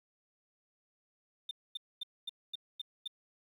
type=tone bursts; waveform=sine; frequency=3602 Hz; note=A7; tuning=40 cents sharp; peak=-34 dBFS; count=7; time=1.49-3.077 s; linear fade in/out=5 ms; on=21 ms; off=240 ms; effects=tanh soft clip ceiling -34 dBFS + 11-bit